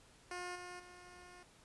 10% pulse tone with level steps, 357.4 Hz, F4, 40 cents sharp, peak -34 / -39 / -47 dBFS, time 0.31-1.43 s, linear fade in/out 2 ms, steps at 0.55 / 0.79 s, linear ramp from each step 10 ms, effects pink hiss -64 dBFS RMS until 1.64 s + resampled to 24000 Hz

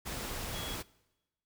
sine tone in noise, 3338 Hz, G#7, 8 cents sharp, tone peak -43 dBFS, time 0.53-0.76 s, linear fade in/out 20 ms, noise pink, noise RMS -39 dBFS, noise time 0.05-0.83 s, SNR -7 dB, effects noise-tail reverb RT60 1.0 s tail -22 dB re dry

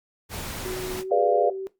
pink noise, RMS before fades -34 dBFS, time 0.29-1.04 s, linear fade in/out 50 ms
sine tone with pitch glide, 370 to 384.2 Hz, F#4 to G4, 0 to -35 cents, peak -29 dBFS, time 0.65-1.67 s, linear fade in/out 0 ms, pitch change +65 cents, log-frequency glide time 0.97-1.13 s
sine chord, G# diminished seventh, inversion none, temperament equal with one note detuned, 417.2 / 493.9 / 587.3 / 698.5 Hz, G#4 / B4 / D5 / F5, +8 / 0 / 0 / 0 cents, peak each -23 dBFS, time 1.11-1.5 s, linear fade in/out 5 ms
effects noise-tail reverb RT60 0.2 s tail -17 dB re dry + Opus 48 kbps

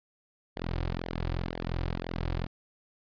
sawtooth tone with flanger, 42.8 Hz, F1, 34 cents flat, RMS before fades -33 dBFS, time 0.56-2.47 s, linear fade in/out 10 ms, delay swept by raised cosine 0.75 to 4.75 ms, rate 2 Hz, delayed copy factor -0.85, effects resampled to 11025 Hz

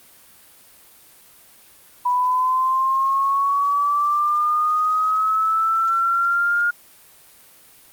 sine linear sweep, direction up, 982 to 1422 Hz, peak -16 dBFS, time 2.05-6.71 s, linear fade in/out 10 ms, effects white hiss -49 dBFS RMS until 7.92 s + Opus 32 kbps

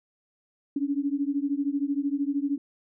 sine beating tone pair, 277.2 / 290.2 Hz, C#4 / D4, 0 / -21 cents, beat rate 13 Hz, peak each -27 / -28 dBFS, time 0.76-2.58 s, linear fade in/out 5 ms, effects none

